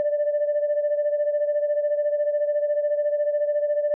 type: beating tone pair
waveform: sine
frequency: 587.3 / 601.3 Hz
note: D5 / D5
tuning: 0 / +41 cents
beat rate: 14 Hz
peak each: -20 / -26 dBFS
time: 0-3.94 s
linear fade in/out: 0 ms
effects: tanh soft clip ceiling -15 dBFS